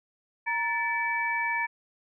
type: tone cluster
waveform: sine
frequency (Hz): 936 / 1756 / 2294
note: A#5 / A6 / D7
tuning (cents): +7 / -4 / -41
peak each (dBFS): -30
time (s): 0.46-1.67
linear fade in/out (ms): 20
effects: none